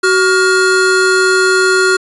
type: tone pair together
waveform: square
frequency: 375.5 / 1417.7 Hz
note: F#4 / F6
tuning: +26 / +26 cents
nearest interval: octave + major seventh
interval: 2300 cents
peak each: -12 dBFS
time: 0.03-1.97 s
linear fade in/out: 10 ms
effects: resampled to 24000 Hz